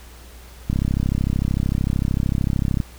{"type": "click train", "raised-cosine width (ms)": 5, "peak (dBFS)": -8, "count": 71, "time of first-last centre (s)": [0.7, 2.802], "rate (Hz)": 33.3, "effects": ["added 60 Hz sine -41 dBFS peak until 2.98 s", "pink hiss -46 dBFS RMS until 2.98 s"]}